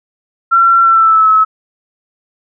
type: tone with pitch glide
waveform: sine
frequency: 1359 to 1293.1 Hz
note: F6 to E6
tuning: -48 to -34 cents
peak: -5 dBFS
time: 0.51-1.45 s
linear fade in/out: 20 ms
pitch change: -86 cents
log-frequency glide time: 0.82-1.29 s
effects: none